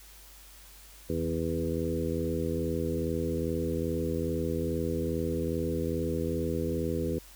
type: harmonic tone with a mistuned harmonic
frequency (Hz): 82.41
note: E2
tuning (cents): 0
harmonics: 1 / 2 / 3 / 4 / 5 / 6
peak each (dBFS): -35 / -35 / -35 / -35 / -35 / -35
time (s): 1.09-7.19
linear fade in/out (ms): 10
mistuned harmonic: 2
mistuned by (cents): -31
effects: added 50 Hz sine -53 dBFS peak until 7.35 s + white hiss -53 dBFS RMS until 7.35 s